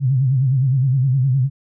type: tone with vibrato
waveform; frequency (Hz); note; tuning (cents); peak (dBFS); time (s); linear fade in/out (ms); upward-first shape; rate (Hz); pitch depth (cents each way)
sine; 131.8; C3; +13; -13; 0-1.5; 50; sine; 9.7; 110
effects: none